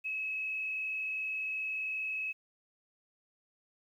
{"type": "tone with frequency modulation", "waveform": "sine", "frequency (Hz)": 2575, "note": "E7", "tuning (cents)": -41, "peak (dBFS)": -33, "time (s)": [0.04, 2.33], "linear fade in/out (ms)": 20, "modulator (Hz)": 37.3, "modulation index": 0.89, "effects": ["11-bit"]}